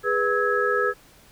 sine tone cluster, 411.4 / 492 / 1296 / 1663 Hz, G#4 / B4 / E6 / G#6, -16 / -7 / -30 / +2 cents, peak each -25 dBFS, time 0.03-0.94 s, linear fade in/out 50 ms, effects pink hiss -53 dBFS RMS until 1.31 s

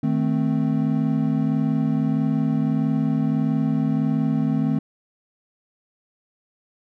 triangle chord, A diminished, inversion second, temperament equal, 155.56 / 220 / 261.6 Hz, Eb3 / A3 / C4, 0 / 0 / 0 cents, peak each -21 dBFS, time 0.03-4.79 s, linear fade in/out 5 ms, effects none

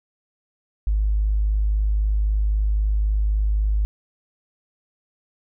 triangle tone with tanh clipping, 51.9 Hz, G#1, in tune, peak -17 dBFS, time 0.87-3.85 s, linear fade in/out 0 ms, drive 4 dB, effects none

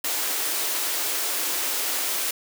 white high-pass noise, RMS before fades -26 dBFS, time 0.04-2.31 s, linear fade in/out 5 ms, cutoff 270 Hz, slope 48 dB/octave, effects none

